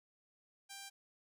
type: tone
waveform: 5% pulse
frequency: 790 Hz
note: G5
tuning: 13 cents sharp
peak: -36 dBFS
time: 0.69-0.9 s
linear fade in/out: 20 ms
effects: none